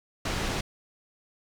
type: low-pass noise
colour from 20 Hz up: pink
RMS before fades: -30 dBFS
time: 0.25-0.61 s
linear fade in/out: 5 ms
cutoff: 6100 Hz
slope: 12 dB/octave
effects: none